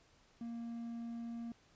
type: tone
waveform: triangle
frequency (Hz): 233.1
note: A#3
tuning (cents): 0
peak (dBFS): -39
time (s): 0.41-1.52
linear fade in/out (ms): 2
effects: pink hiss -68 dBFS RMS until 1.75 s + resampled to 16000 Hz